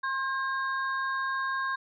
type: ring-modulated tone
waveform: triangle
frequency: 1338 Hz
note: E6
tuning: 25 cents sharp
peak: -23 dBFS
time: 0.03-1.76 s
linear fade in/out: 10 ms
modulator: 273 Hz
effects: resampled to 11025 Hz